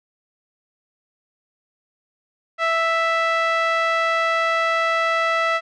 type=tone with low-pass filter; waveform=5% pulse; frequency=659.3 Hz; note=E5; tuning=in tune; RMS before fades=-20 dBFS; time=2.58-5.61 s; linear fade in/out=50 ms; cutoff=1700 Hz; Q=1.4; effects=none